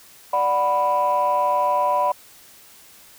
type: chord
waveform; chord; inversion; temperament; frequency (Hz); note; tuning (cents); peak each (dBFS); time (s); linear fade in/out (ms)
sine; B minor; first; equal; 587.3 / 740 / 987.8; D5 / F#5 / B5; 0 / 0 / 0; -22 / -23 / -18; 0.33-2.12; 5
effects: tanh soft clip ceiling -11 dBFS + white hiss -48 dBFS RMS until 3.18 s